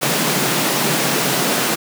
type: high-pass noise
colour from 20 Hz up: pink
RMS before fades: -18 dBFS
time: 0.01-1.76 s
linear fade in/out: 20 ms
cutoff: 130 Hz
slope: 96 dB/octave
effects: none